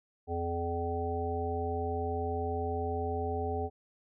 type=harmonic tone; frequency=85 Hz; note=F2; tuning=46 cents flat; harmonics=1 / 3 / 5 / 7 / 9; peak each=-35 / -41 / -35 / -43 / -36 dBFS; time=0.27-3.7 s; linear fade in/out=50 ms; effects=none